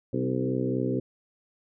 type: harmonic tone with a mistuned harmonic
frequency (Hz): 64.2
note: C2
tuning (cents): -32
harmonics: 2 / 3 / 4 / 5 / 6 / 7 / 8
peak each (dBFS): -31 / -35 / -30 / -33 / -32 / -34 / -36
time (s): 0.13-1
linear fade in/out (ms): 5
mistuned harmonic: 5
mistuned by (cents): -24
effects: none